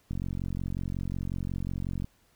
click train, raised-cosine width 5 ms, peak -21 dBFS, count 89, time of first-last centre 0.11-2.044 s, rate 45.5 Hz, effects pink hiss -66 dBFS RMS until 2.35 s

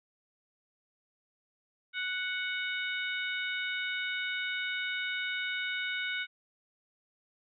harmonic tone, 740 Hz, F#5, in tune, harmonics 2 / 3 / 4 / 5, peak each -35 / -36 / -41 / -40 dBFS, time 1.93-6.27 s, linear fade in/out 50 ms, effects none

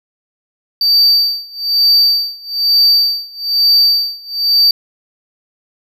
triangle tone with tremolo, 4628 Hz, D8, 26 cents flat, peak -5 dBFS, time 0.81-4.71 s, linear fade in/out 2 ms, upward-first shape sine, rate 1.1 Hz, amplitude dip 95%, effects none

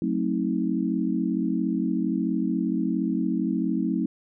sine chord, F# diminished seventh, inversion none, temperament just, 185 / 222 / 266.4 / 319.7 Hz, F#3 / A3 / C4 / Eb4, 0 / +16 / +31 / +47 cents, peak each -28 dBFS, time 0.02-4.06 s, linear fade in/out 2 ms, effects none

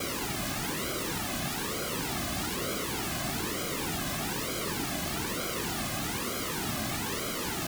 pink noise with flanger, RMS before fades -33 dBFS, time 0-7.67 s, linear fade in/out 5 ms, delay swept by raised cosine 1.1 to 2.2 ms, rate 1.1 Hz, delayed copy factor -0.95, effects none

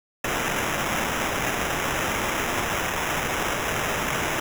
blue noise with sample-and-hold, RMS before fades -26 dBFS, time 0.24-4.4 s, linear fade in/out 5 ms, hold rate 4410 Hz, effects none

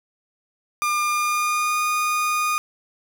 30% pulse tone with pitch glide, 1203 to 1226.9 Hz, D6 to D#6, +41 to -25 cents, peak -17 dBFS, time 0.82-2.58 s, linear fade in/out 0 ms, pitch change +34 cents, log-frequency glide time 1.07-1.81 s, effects none

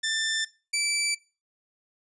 15% pulse tone pair in turn, 1779 / 2323 Hz, A6 / D7, +19 / -20 cents, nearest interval perfect fourth, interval 461 cents, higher second, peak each -19 / -17 dBFS, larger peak second, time 0.03-0.45 / 0.73-1.15 s, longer neither, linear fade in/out 10 ms, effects noise-tail reverb RT60 0.3 s tail -19 dB re dry + resampled to 22050 Hz

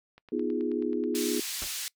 click train, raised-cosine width 0.3 ms, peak -35 dBFS, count 10, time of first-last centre 0.18-1.146 s, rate 9.32 Hz
sine chord, F half-diminished seventh, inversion second, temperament equal, 246.9 / 311.1 / 349.2 / 415.3 Hz, Cb4 / Eb4 / F4 / Ab4, 0 / 0 / 0 / 0 cents, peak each -32 dBFS, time 0.32-1.4 s, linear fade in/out 5 ms
pink band-pass noise, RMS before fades -35 dBFS, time 1.15-1.88 s, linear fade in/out 0 ms, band 3300 to 14000 Hz, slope 12 dB/octave
pink noise with exponential decay, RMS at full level -35 dBFS, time 1.62-1.73 s, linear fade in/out 0 ms, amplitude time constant 23 ms
effects noise-tail reverb RT60 0.1 s tail -23 dB re dry

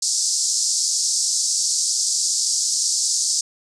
pink band-pass noise, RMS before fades -21 dBFS, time 0.02-3.41 s, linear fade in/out 5 ms, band 4800 to 8500 Hz, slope 48 dB/octave, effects none

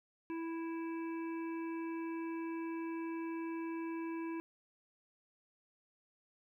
harmonic tone, 329.6 Hz, E4, in tune, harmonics 1 / 3 / 5 / 7 / 8, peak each -38 / -48 / -55 / -56 / -57 dBFS, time 0.3-4.4 s, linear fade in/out 0 ms, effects 13-bit

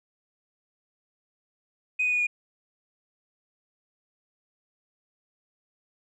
sine tone with pitch steps, 2500 / 2480 / 2460 / 2440 Hz, D#7 / D#7 / D#7 / D#7, +8 / -6 / -20 / -34 cents, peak -21 dBFS, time 1.99-2.27 s, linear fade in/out 10 ms, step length 70 ms, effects tanh soft clip ceiling -18 dBFS

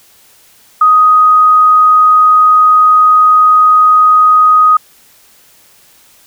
sine tone, 1250 Hz, D#6, 8 cents sharp, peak -3 dBFS, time 0.81-4.77 s, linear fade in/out 5 ms, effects white hiss -45 dBFS RMS until 6.26 s

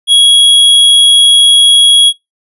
square tone, 3322 Hz, G#7, in tune, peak -3 dBFS, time 0.07-2.13 s, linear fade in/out 50 ms, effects noise-tail reverb RT60 0.2 s tail -24 dB re dry + resampled to 24000 Hz

